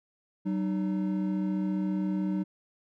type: tone pair together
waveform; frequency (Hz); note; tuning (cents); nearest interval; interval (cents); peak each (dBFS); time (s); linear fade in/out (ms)
triangle; 190 / 305.2; F#3 / D#4; +46 / -33; minor sixth; 821; -26 / -30; 0.45-2.44; 20
effects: none